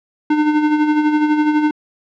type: tone with tremolo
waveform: square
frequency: 302.2 Hz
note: D4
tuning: 50 cents sharp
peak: -11 dBFS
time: 0.3-1.71 s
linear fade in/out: 5 ms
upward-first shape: sine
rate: 12 Hz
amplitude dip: 50%
effects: low-pass 2000 Hz 12 dB/octave